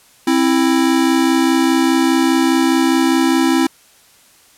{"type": "tone pair together", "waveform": "square", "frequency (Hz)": [264.7, 329.6], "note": ["C4", "E4"], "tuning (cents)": [20, 0], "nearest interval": "major third", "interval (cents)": 380, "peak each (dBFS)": -15, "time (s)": [0.27, 3.67], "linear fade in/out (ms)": 5, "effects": ["white hiss -49 dBFS RMS until 4.57 s", "low-pass 12000 Hz 12 dB/octave"]}